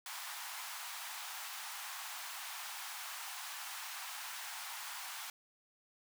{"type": "high-pass noise", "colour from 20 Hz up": "pink", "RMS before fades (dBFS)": -45, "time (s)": [0.06, 5.3], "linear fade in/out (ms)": 2, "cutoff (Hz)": 780, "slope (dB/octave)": 48, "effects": []}